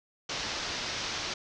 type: low-pass noise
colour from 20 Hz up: white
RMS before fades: -35 dBFS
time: 0.29-1.34 s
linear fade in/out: 5 ms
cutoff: 6000 Hz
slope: 48 dB/octave
effects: none